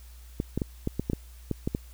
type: clicks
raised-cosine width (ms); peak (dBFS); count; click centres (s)
3; -14; 10; 0.401 / 0.576 / 0.618 / 0.874 / 0.996 / 1.099 / 1.133 / 1.513 / 1.675 / 1.749
effects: added 60 Hz sine -45 dBFS peak until 1.93 s + white hiss -57 dBFS RMS until 1.93 s